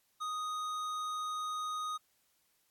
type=tone with tanh clipping; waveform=triangle; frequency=1244.5 Hz; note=D#6; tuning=in tune; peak=-37 dBFS; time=0.2-1.98 s; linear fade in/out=20 ms; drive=18 dB; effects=white hiss -74 dBFS RMS until 2.7 s + AAC 64 kbps